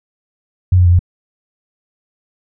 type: tone with pitch steps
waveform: sine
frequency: 91.4 / 89.7 / 87.2 / 88.8 Hz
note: F#2 / F2 / F2 / F2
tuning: -21 / +47 / -2 / +29 cents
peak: -6 dBFS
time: 0.72-0.992 s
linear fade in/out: 5 ms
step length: 68 ms
effects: none